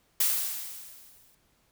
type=noise with exponential decay; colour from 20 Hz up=blue; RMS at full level=-23 dBFS; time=0.2-1.35 s; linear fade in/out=5 ms; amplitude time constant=250 ms; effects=pink hiss -68 dBFS RMS until 1.71 s